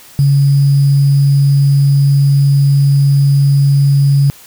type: tone with sample-and-hold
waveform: sine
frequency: 140 Hz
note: C#3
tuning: 18 cents sharp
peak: -6 dBFS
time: 0.19-4.3 s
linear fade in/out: 0 ms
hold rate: 4900 Hz
effects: white hiss -39 dBFS RMS until 4.46 s